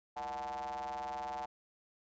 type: ring-modulated tone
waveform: square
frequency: 68 Hz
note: C#2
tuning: 33 cents flat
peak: -36 dBFS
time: 0.16-1.46 s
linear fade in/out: 10 ms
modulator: 806 Hz
effects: resampled to 16000 Hz